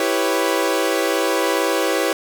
sawtooth chord, C# half-diminished seventh, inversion first, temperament equal, 329.6 / 392 / 493.9 / 554.4 Hz, E4 / G4 / B4 / C#5, 0 / 0 / 0 / 0 cents, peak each -19 dBFS, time 0-2.13 s, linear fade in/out 2 ms, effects none

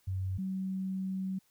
sine tone pair in turn, 94.5 / 189.55 Hz, F#2 / F#3, +37 / +42 cents, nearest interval octave, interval 1205 cents, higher second, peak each -31 / -32 dBFS, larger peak first, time 0.07-0.38 / 0.38-1.39 s, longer second, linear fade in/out 10 ms, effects white hiss -70 dBFS RMS until 1.5 s

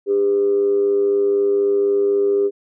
sine tone with amplitude modulation, 401.6 Hz, G4, 42 cents sharp, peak -11 dBFS, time 0.06-2.51 s, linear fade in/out 50 ms, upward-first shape sine, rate 104 Hz, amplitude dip 50%, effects tanh soft clip ceiling -7 dBFS

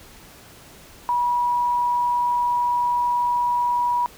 sine tone, 969 Hz, B5, 33 cents flat, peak -18 dBFS, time 1.09-4.06 s, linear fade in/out 0 ms, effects pink hiss -46 dBFS RMS until 4.17 s

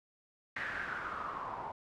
white noise with low-pass filter sweep, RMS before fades -40 dBFS, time 0.56-1.72 s, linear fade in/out 5 ms, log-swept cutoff 1900 to 880 Hz, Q 6, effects none

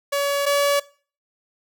sawtooth tone pair in turn, 566 / 569.3 Hz, C#5 / C#5, +36 / +46 cents, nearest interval unison, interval 10 cents, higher second, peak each -16 / -13 dBFS, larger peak second, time 0.12-0.46 / 0.46-0.8 s, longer neither, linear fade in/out 10 ms, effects noise-tail reverb RT60 0.4 s tail -20 dB re dry

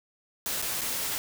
white noise with dropouts, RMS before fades -31 dBFS, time 0.46-1.18 s, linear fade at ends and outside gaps 0 ms, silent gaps 0.617-0.624 / 0.81-0.816 s, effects none

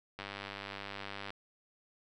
click train, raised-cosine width 0.3 ms, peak -25 dBFS, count 112, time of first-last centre 0.19-1.304 s, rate 99.6 Hz, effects none

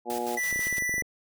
harmonic tone, 120 Hz, B2, 49 cents flat, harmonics 2 / 3 / 4 / 5 / 6 / 7, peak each -37 / -34 / -35 / -39 / -35 / -33 dBFS, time 0.05-0.4 s, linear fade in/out 50 ms
white noise with tremolo, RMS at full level -39 dBFS, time 0.1-0.79 s, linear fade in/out 0 ms, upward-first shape square, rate 6 Hz, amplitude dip 60%
square tone, 1975.5 Hz, B6, in tune, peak -27 dBFS, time 0.37-1.02 s, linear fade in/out 5 ms
clicks, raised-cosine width 2 ms, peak -26 dBFS, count 11, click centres 0.527 / 0.56 / 0.593 / 0.67 / 0.727 / 0.782 / 0.823 / 0.894 / 0.941 / 0.981 / 1.022 s
effects none

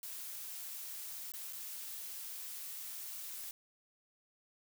blue noise with dropouts, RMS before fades -45 dBFS, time 0.03-3.51 s, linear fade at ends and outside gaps 1 ms, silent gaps 1.32-1.337 / 1.526-1.531 s, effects none

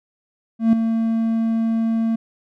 triangle tone with ADSR envelope, 226.1 Hz, A3, 47 cents sharp, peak -7 dBFS, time 0.59-2.16 s, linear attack 140 ms, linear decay 3 ms, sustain -8 dB, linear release 9 ms, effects none

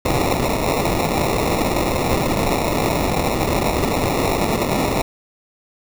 white noise with sample-and-hold, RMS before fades -19 dBFS, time 0.05-5.02 s, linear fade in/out 5 ms, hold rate 1575 Hz, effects none

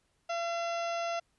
harmonic tone with a mistuned harmonic, 680 Hz, F5, 46 cents flat, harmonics 1 / 2 / 3 / 4 / 5 / 6 / 7 / 8 / 9, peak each -32 / -39 / -46 / -43 / -49 / -52 / -53 / -52 / -50 dBFS, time 0.29-1.2 s, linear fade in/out 10 ms, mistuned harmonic 8, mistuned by -77 cents, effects pink hiss -74 dBFS RMS until 1.38 s + resampled to 24000 Hz

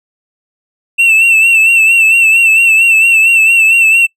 triangle tone with vibrato, 2680 Hz, E7, 28 cents sharp, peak -3 dBFS, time 0.98-4.07 s, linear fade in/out 20 ms, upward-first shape sine, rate 4.4 Hz, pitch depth 49 cents each way, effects noise-tail reverb RT60 0.1 s tail -25 dB re dry

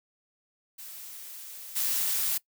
blue noise with level steps, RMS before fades -43 / -28 dBFS, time 0.78-2.38 s, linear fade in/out 10 ms, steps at 1.75 s, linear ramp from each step 20 ms, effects noise-tail reverb RT60 0.1 s tail -21 dB re dry

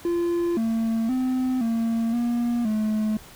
triangle tone with pitch steps, 344.3 / 225.8 / 256.6 / 228.3 / 238.1 / 215.3 Hz, F4 / A3 / C4 / A#3 / A#3 / A3, -25 / +45 / -34 / -36 / +37 / -37 cents, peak -19 dBFS, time 0.05-3.17 s, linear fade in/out 2 ms, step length 520 ms, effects pink hiss -46 dBFS RMS until 3.35 s

